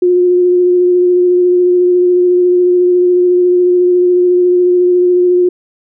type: tone with vibrato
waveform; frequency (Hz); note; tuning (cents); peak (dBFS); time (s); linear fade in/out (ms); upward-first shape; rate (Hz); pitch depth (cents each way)
sine; 358.1; F4; +43; -6; 0.02-5.49; 5; sine; 14; 15
effects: none